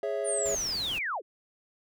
triangle chord, C# minor, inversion second, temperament equal, 415.3 / 554.4 / 659.3 Hz, G#4 / C#5 / E5, 0 / 0 / 0 cents, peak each -31 dBFS, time 0.03-0.55 s, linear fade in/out 2 ms
sine linear sweep, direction down, 9397 to 308.3 Hz, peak -29 dBFS, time 0.24-1.22 s, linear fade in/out 50 ms
pink noise, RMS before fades -42 dBFS, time 0.45-0.99 s, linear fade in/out 10 ms
effects none

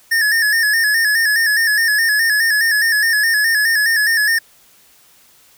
square tone with vibrato, 1760 Hz, A6, in tune, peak -13 dBFS, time 0.11-4.39 s, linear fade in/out 10 ms, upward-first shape square, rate 4.8 Hz, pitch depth 61 cents each way, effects white hiss -50 dBFS RMS until 5.57 s

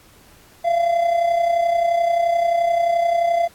triangle tone with amplitude modulation, 684 Hz, F5, 36 cents flat, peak -11 dBFS, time 0.64-3.48 s, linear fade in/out 20 ms, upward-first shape sine, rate 31.5 Hz, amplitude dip 55%, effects pink hiss -50 dBFS RMS until 3.54 s + AAC 64 kbps

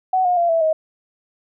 sine tone with pitch steps, 748 / 717.1 / 687.5 / 659.1 / 631.9 Hz, F#5 / F5 / F5 / E5 / D#5, +19 / +46 / -27 / 0 / +27 cents, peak -14 dBFS, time 0.13-0.73 s, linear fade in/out 5 ms, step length 120 ms, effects none

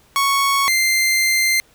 sawtooth tone pair in turn, 1108.7 / 2087 Hz, C#6 / C7, 0 / -5 cents, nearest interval major seventh, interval 1095 cents, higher second, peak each -11 dBFS, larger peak neither, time 0.16-0.68 / 0.68-1.6 s, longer second, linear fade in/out 0 ms, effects pink hiss -54 dBFS RMS until 1.74 s

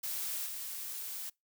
blue noise with level steps, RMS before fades -37 / -41 dBFS, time 0.03-1.3 s, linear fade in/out 10 ms, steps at 0.45 s, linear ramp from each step 20 ms, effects noise-tail reverb RT60 0.2 s tail -25 dB re dry

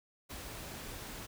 pink noise, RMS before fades -45 dBFS, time 0.29-1.27 s, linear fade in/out 20 ms, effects none

